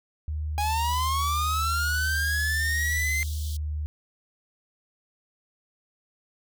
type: tone with pitch glide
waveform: sine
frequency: 76.3 to 75.47 Hz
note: D#2 to D2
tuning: -33 to +48 cents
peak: -27 dBFS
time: 0.28-3.86 s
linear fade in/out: 0 ms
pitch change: -19 cents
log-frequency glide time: 3.31-3.63 s
type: linear sweep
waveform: 45% pulse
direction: up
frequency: 816 to 2093 Hz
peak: -25 dBFS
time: 0.58-3.23 s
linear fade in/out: 0 ms
type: high-pass noise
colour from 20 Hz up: pink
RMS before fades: -42 dBFS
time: 0.6-3.57 s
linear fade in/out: 5 ms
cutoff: 3100 Hz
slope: 96 dB/octave
effects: none